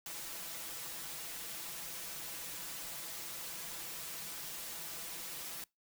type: noise with comb filter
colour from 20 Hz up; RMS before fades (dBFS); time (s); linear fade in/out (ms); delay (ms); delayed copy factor
white; -44; 0.06-5.64; 2; 6; +0.75
effects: noise-tail reverb RT60 0.2 s tail -24 dB re dry